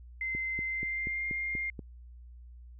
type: tone with pitch glide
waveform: sine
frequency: 2072 to 2116 Hz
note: C7 to C7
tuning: -17 to +19 cents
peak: -31 dBFS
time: 0.21-1.7 s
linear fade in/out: 2 ms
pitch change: +36 cents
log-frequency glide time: 0.65-1.26 s
type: click train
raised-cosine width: 3 ms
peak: -27 dBFS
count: 7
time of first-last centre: 0.35-1.792 s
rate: 4.16 Hz
effects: added 60 Hz sine -47 dBFS peak until 2.79 s